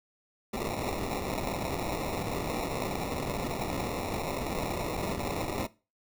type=noise with sample-and-hold; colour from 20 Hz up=violet; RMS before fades=-33 dBFS; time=0.53-5.67 s; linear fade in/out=10 ms; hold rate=1575 Hz; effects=noise-tail reverb RT60 0.3 s tail -19 dB re dry